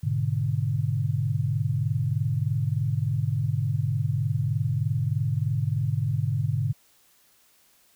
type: chord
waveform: sine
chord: G# diminished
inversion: none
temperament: equal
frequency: 103.83 / 123.47 / 146.83 Hz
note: G#2 / B2 / D3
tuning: 0 / 0 / 0 cents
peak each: -27 dBFS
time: 0.03-6.73 s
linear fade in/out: 10 ms
effects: white hiss -61 dBFS RMS until 7.95 s